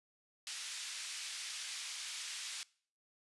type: band-pass noise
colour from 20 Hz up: white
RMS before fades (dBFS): -44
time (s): 0.47-2.63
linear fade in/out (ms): 0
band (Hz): 2100 to 6400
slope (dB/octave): 12
effects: noise-tail reverb RT60 0.5 s tail -23 dB re dry + resampled to 24000 Hz